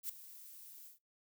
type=noise with ADSR envelope; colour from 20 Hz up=violet; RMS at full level=-38 dBFS; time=0.03-0.99 s; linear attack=62 ms; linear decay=6 ms; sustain=-16 dB; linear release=130 ms; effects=noise-tail reverb RT60 0.2 s tail -24 dB re dry